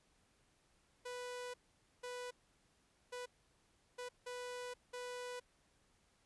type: tone bursts at uneven times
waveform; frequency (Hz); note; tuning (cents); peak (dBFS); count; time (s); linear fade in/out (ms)
sawtooth; 493.9; B4; 0; -40; 6; 1.05-1.54 / 2.03-2.31 / 3.12-3.26 / 3.98-4.09 / 4.26-4.74 / 4.93-5.4; 10
effects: pink hiss -74 dBFS RMS until 6.25 s + resampled to 24000 Hz